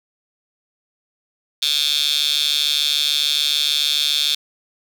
15% pulse tone with high-pass filter, 146.83 Hz, D3, in tune, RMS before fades -19 dBFS, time 1.62-4.35 s, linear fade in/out 5 ms, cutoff 3700 Hz, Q 7.6, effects none

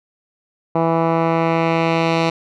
10% pulse tone with low-pass filter sweep, 164.81 Hz, E3, in tune, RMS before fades -17 dBFS, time 0.75-2.3 s, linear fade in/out 5 ms, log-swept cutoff 1000 to 4000 Hz, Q 1.2, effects none

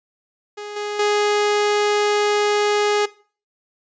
sawtooth tone with level steps, 415.3 Hz, G#4, in tune, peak -26 / -20 / -12 dBFS, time 0.57-3.06 s, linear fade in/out 10 ms, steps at 0.76 / 0.99 s, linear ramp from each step 5 ms, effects noise-tail reverb RT60 0.4 s tail -19 dB re dry + resampled to 16000 Hz

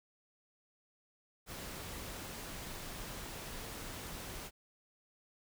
pink noise, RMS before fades -45 dBFS, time 1.46-4.51 s, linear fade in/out 50 ms, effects none

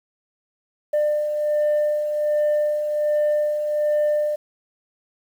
sine beating tone pair, 597 / 598.3 Hz, D5 / D5, +28 / +32 cents, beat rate 1.3 Hz, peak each -26 / -17 dBFS, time 0.93-4.36 s, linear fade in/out 10 ms, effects tanh soft clip ceiling -15 dBFS + 8-bit

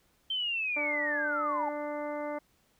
sine linear sweep, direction down, 3136 to 835 Hz, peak -29 dBFS, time 0.3-1.69 s, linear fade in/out 5 ms
harmonic tone, 295.4 Hz, D4, 10 cents sharp, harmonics 1 / 2 / 3 / 4 / 5 / 6 / 7, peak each -39 / -35 / -41 / -45 / -49 / -54 / -47 dBFS, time 0.76-2.39 s, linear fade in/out 10 ms
effects pink hiss -69 dBFS RMS until 2.79 s

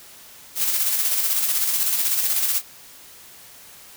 blue noise with tremolo, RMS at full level -20 dBFS, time 0.55-2.62 s, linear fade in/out 50 ms, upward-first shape square, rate 16 Hz, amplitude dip 35%, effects white hiss -45 dBFS RMS until 3.96 s

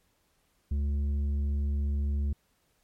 sine tone with tanh clipping, 71.5 Hz, D2, 46 cents flat, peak -27 dBFS, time 0.71-2.33 s, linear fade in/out 5 ms, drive 7 dB, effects pink hiss -71 dBFS RMS until 2.83 s + MP3 64 kbps

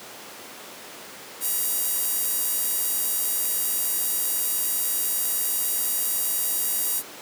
sawtooth tone with high-pass filter, 955 Hz, A#5, 42 cents sharp, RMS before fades -25 dBFS, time 1.4-7.03 s, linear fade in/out 50 ms, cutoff 11000 Hz, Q 0.96, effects pink hiss -40 dBFS RMS until 7.21 s + high-pass 300 Hz 12 dB/octave

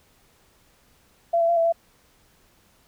sine tone with pitch steps, 679 / 670 / 685 / 664 / 672 Hz, F5 / E5 / F5 / E5 / E5, -49 / +28 / -34 / +12 / +33 cents, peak -17 dBFS, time 1.33-1.725 s, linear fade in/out 10 ms, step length 79 ms, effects pink hiss -60 dBFS RMS until 2.87 s

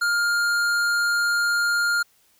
sine tone with tanh clipping, 1408 Hz, F6, 14 cents sharp, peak -21 dBFS, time 0.01-2.03 s, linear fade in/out 10 ms, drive 16 dB, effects white hiss -61 dBFS RMS until 2.39 s

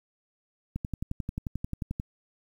click train, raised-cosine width 5 ms, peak -19 dBFS, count 15, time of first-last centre 0.76-1.999 s, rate 11.3 Hz, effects 9-bit

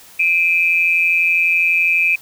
sine tone pair together, 2380 / 2552 Hz, D7 / D#7, +22 / +43 cents, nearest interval minor second, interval 121 cents, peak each -15 dBFS, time 0.19-2.16 s, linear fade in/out 10 ms, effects white hiss -43 dBFS RMS until 2.21 s

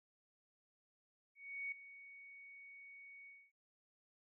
sine tone with ADSR envelope, 2232 Hz, C#7, 11 cents sharp, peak -39 dBFS, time 1.35-3.52 s, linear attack 370 ms, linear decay 4 ms, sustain -15 dB, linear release 250 ms, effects none

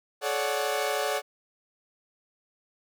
sawtooth chord, D major seventh, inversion second, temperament equal with one note detuned, 429.7 / 554.4 / 587.3 / 740 Hz, A4 / C#5 / D5 / F#5, -41 / 0 / 0 / 0 cents, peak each -28 dBFS, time 0.21-1.22 s, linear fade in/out 50 ms, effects none

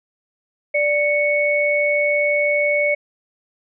sine tone pair together, 587.3 / 2217 Hz, D5 / C#7, 0 / 0 cents, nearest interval octave + major seventh, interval 2300 cents, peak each -18 dBFS, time 0.74-2.95 s, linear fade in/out 10 ms, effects none

